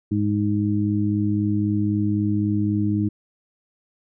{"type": "harmonic tone", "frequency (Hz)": 103.83, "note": "G#2", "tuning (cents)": 0, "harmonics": [1, 2, 3], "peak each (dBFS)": [-23, -23, -23], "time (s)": [0.11, 3.09], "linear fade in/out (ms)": 10, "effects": []}